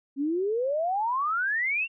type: exponential sweep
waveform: sine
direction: up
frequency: 267 to 2794 Hz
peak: -24 dBFS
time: 0.16-1.88 s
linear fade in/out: 50 ms
effects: none